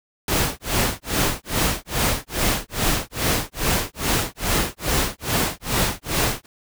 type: noise with tremolo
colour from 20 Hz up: pink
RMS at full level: -19 dBFS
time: 0.28-6.46 s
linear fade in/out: 2 ms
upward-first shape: sine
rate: 2.4 Hz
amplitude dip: 100%
effects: none